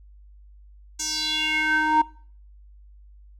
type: tone with band-pass filter sweep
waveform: square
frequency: 310 Hz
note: D#4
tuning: 6 cents flat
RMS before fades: -23 dBFS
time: 0.99-2.02 s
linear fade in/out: 10 ms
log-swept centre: 6700 to 910 Hz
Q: 4.6
effects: noise-tail reverb RT60 0.5 s tail -22 dB re dry + added 50 Hz sine -46 dBFS peak until 3.39 s